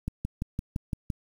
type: click train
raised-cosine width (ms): 5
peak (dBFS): -17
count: 7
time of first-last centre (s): 0.08-1.102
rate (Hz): 5.87
effects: 8-bit